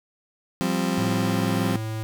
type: chord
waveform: 35% pulse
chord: F suspended second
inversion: none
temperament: just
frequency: 174.61 / 196.44 / 261.9 Hz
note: F3 / G3 / C4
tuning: 0 / +4 / +2 cents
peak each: -25 dBFS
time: 0.61-1.76 s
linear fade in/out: 0 ms
type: tone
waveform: square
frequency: 110 Hz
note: A2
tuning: in tune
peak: -28 dBFS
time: 0.98-2.03 s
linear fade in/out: 0 ms
effects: none